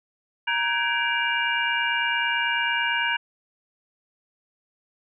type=tone cluster; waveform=sine; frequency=939 / 1528 / 1657 / 2338 / 2832 Hz; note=A#5 / G6 / G#6 / D7 / F7; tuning=+12 / -45 / -4 / -8 / +23 cents; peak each=-28 dBFS; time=0.47-3.17 s; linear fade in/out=10 ms; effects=none